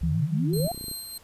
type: exponential sweep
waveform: sine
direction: up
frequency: 59.7 to 740 Hz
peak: -27 dBFS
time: 0.01-0.72 s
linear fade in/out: 5 ms
type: tone with vibrato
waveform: sine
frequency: 157.8 Hz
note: D#3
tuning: 25 cents sharp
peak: -23 dBFS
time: 0.03-0.67 s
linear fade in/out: 5 ms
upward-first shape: sine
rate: 8.4 Hz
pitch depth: 100 cents each way
type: tone with tremolo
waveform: 10% pulse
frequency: 4161 Hz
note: C8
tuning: 10 cents flat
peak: -25 dBFS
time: 0.53-1.18 s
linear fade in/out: 5 ms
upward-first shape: sine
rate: 3.2 Hz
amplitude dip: 45%
type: clicks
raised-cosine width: 3 ms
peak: -27 dBFS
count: 12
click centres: 0.534 / 0.569 / 0.601 / 0.646 / 0.676 / 0.716 / 0.746 / 0.777 / 0.811 / 0.842 / 0.883 / 0.914 s
effects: pink hiss -55 dBFS RMS until 1.23 s + resampled to 32000 Hz